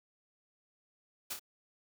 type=noise with echo; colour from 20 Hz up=white; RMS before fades=-38 dBFS; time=1.3-1.34 s; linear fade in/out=10 ms; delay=28 ms; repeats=2; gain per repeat=-5 dB; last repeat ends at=1.396 s; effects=none